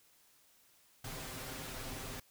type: noise with comb filter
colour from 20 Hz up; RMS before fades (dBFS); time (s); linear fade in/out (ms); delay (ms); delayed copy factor
pink; -44; 1.04-2.2; 5; 7.7; +0.65
effects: white hiss -67 dBFS RMS until 2.3 s